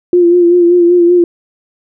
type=tone with vibrato; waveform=sine; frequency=349.2 Hz; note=F4; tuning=in tune; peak=-4 dBFS; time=0.13-1.24 s; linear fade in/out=2 ms; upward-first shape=sine; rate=5.2 Hz; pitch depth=37 cents each way; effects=none

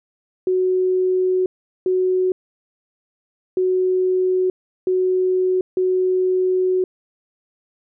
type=tone bursts at uneven times; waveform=sine; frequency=370 Hz; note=F#4; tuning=in tune; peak=-15 dBFS; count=5; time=0.47-1.46 / 1.86-2.32 / 3.57-4.5 / 4.87-5.61 / 5.77-6.84 s; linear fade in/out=2 ms; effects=none

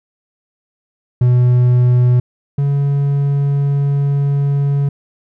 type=tone pair in turn; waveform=triangle; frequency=123.7 / 141.15 Hz; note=B2 / C#3; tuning=+3 / +32 cents; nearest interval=major second; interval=229 cents; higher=second; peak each=-6 / -10 dBFS; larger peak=first; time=1.21-2.2 / 2.58-4.89 s; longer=second; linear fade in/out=5 ms; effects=none

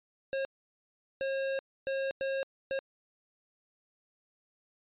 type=tone bursts at uneven times; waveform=square; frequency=540 Hz; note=C#5; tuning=45 cents flat; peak=-31 dBFS; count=5; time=0.33-0.45 / 1.21-1.59 / 1.87-2.11 / 2.21-2.43 / 2.71-2.79 s; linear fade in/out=0 ms; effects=resampled to 8000 Hz

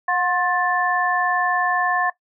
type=tone cluster; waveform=sine; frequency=723 / 1065 / 1760 Hz; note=F#5 / C6 / A6; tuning=-40 / +30 / 0 cents; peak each=-22 dBFS; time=0.08-2.1 s; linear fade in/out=5 ms; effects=noise-tail reverb RT60 0.1 s tail -18 dB re dry

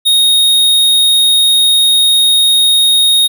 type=tone; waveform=square; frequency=3729 Hz; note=A#7; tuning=in tune; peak=-7 dBFS; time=0.05-3.28 s; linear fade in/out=20 ms; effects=none

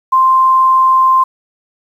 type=tone; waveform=sine; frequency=1046.5 Hz; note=C6; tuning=in tune; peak=-6 dBFS; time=0.12-1.24 s; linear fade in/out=10 ms; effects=7-bit

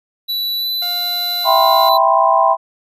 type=tone with pitch glide; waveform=square; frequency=3948 to 3994 Hz; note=B7 to B7; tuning=-1 to +19 cents; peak=-18 dBFS; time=0.28-1.98 s; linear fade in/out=20 ms; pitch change=+20 cents; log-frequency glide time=0.57-0.69 s
type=tone; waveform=sawtooth; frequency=708 Hz; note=F5; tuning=23 cents sharp; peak=-23 dBFS; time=0.82-1.89 s; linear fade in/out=2 ms
type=chord; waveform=sine; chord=C major seventh; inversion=first; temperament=equal; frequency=659.3 / 784 / 987.8 / 1046.5 Hz; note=E5 / G5 / B5 / C6; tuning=0 / 0 / 0 / 0 cents; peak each=-15 dBFS; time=1.44-2.57 s; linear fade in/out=50 ms
effects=none

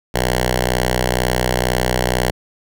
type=tone with notch filter; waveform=5% pulse; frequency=62.1 Hz; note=B1; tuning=10 cents sharp; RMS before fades=-18 dBFS; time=0.14-2.31 s; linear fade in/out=10 ms; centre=270 Hz; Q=1.2; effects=none

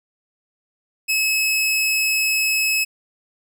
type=tone; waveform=sawtooth; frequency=2580 Hz; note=E7; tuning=38 cents flat; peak=-14 dBFS; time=1.08-2.85 s; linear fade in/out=20 ms; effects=none

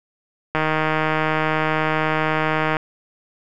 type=click train; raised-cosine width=0.5 ms; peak=-5 dBFS; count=347; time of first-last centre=0.55-2.768 s; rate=156 Hz; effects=none

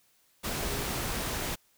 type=tone in noise; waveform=sine; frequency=408.4 Hz; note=G#4; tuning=29 cents flat; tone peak=-41 dBFS; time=0.58-0.84 s; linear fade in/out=20 ms; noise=pink; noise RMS=-33 dBFS; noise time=0.43-1.56 s; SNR=-11 dB; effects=white hiss -67 dBFS RMS until 1.77 s

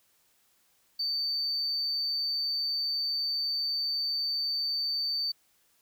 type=tone; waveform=triangle; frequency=4574 Hz; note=D8; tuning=47 cents flat; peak=-25 dBFS; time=0.99-5.32 s; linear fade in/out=10 ms; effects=tanh soft clip ceiling -25 dBFS + white hiss -68 dBFS RMS until 5.81 s

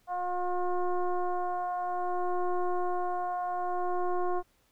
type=tone with frequency modulation; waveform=sine; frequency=357.7 Hz; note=F4; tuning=41 cents sharp; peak=-27 dBFS; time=0.07-4.43 s; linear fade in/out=50 ms; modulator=358 Hz; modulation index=1.8; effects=pink hiss -69 dBFS RMS until 4.71 s

